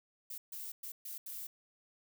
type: noise bursts at uneven times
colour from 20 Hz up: violet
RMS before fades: -44 dBFS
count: 5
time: 0.3-0.38 / 0.52-0.72 / 0.83-0.92 / 1.05-1.18 / 1.26-1.47 s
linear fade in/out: 5 ms
effects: none